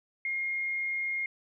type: tone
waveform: sine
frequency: 2136 Hz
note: C7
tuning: 35 cents sharp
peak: -29 dBFS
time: 0.25-1.26 s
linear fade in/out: 2 ms
effects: none